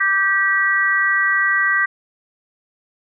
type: chord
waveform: sine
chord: G major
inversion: second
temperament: equal with one note detuned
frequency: 1174.7 / 1568 / 1936 Hz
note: D6 / G6 / B6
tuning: 0 / 0 / -35 cents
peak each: -22 / -18 / -17 dBFS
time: 0-1.86 s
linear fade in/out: 10 ms
effects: none